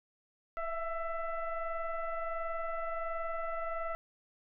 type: tone with frequency modulation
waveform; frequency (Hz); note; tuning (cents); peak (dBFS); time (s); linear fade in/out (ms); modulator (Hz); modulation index
sine; 659.3; E5; 0; -33; 0.57-3.95; 0; 670; 1.4
effects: none